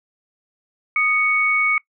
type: tone pair together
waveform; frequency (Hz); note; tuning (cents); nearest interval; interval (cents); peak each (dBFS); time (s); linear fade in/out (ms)
sine; 1241 / 2225; D#6 / C#7; -5 / +6; minor seventh; 1011; -23 / -16; 0.96-1.78; 2
effects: noise-tail reverb RT60 0.1 s tail -22 dB re dry